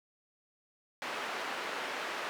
white band-pass noise, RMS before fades -38 dBFS, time 1.02-2.29 s, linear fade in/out 0 ms, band 370 to 2000 Hz, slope 12 dB/octave, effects none

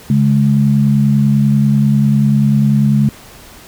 sine tone pair together, 140 / 210.2 Hz, C#3 / G#3, +18 / +21 cents, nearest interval perfect fifth, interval 703 cents, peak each -11 dBFS, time 0.1-3.09 s, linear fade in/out 2 ms, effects pink hiss -38 dBFS RMS until 3.67 s

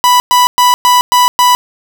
45% pulse tone bursts, 987.8 Hz, B5, in tune, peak -5 dBFS, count 6, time 0.04-1.55 s, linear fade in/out 0 ms, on 160 ms, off 110 ms, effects none

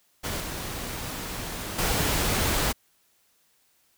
pink noise with level steps, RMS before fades -31 / -34 / -25 dBFS, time 0.23-2.73 s, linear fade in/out 20 ms, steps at 0.4 / 1.78 s, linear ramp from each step 10 ms, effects white hiss -66 dBFS RMS until 3.97 s

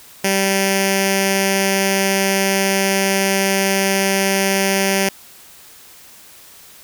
5% pulse tone with notch filter, 194.6 Hz, G3, 12 cents flat, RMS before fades -17 dBFS, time 0.24-5.09 s, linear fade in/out 5 ms, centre 1200 Hz, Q 0.83, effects white hiss -43 dBFS RMS until 6.83 s

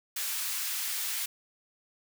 white high-pass noise, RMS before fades -33 dBFS, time 0.16-1.26 s, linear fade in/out 5 ms, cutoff 1400 Hz, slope 12 dB/octave, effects none

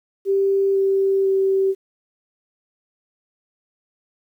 sine tone with pitch steps, 392 / 389.1 / 386.2 Hz, G4 / G4 / G4, 0 / -13 / -26 cents, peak -15 dBFS, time 0.25-1.75 s, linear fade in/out 50 ms, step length 500 ms, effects 9-bit

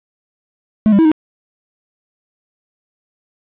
triangle tone with pitch steps, 215.8 / 200 / 323.8 / 310.6 Hz, A3 / G3 / E4 / D#4, -33 / +35 / -31 / -3 cents, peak -5 dBFS, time 0.86-1.116 s, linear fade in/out 0 ms, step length 64 ms, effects resampled to 8000 Hz + 7-bit

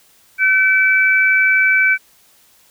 sine tone pair together, 1525.8 / 2306 Hz, G6 / D7, -47 / -32 cents, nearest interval perfect fifth, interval 715 cents, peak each -13 dBFS, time 0.38-1.98 s, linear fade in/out 50 ms, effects white hiss -52 dBFS RMS until 2.7 s

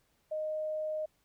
sine tone, 619 Hz, D#5, 9 cents flat, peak -32 dBFS, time 0.31-1.06 s, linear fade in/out 10 ms, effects pink hiss -73 dBFS RMS until 1.24 s

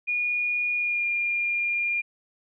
sine tone with pitch glide, 2441 to 2407 Hz, D#7 to D7, -34 to +42 cents, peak -23 dBFS, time 0.07-2.02 s, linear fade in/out 20 ms, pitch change -24 cents, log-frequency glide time 0.76-1.07 s, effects none

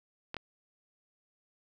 clicks, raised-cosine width 0.3 ms, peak -21 dBFS, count 2, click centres 0.344 / 0.367 s, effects none

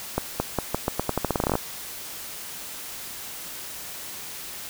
accelerating click train, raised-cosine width 1 ms, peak -8 dBFS, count 18, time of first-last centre 0.18-1.554 s, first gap 220 ms, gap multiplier 0.85, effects white hiss -37 dBFS RMS until 4.69 s

